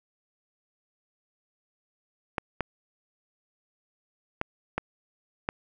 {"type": "clicks", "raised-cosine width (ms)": 0.5, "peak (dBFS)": -12, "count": 5, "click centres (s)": [2.382, 2.607, 4.414, 4.78, 5.489], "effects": []}